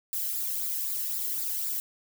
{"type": "noise with flanger", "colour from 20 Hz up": "violet", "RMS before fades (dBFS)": -31, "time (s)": [0.13, 1.8], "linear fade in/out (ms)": 0, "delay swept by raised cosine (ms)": [0.33, 0.88], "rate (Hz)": 3.9, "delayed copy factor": -0.55, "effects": []}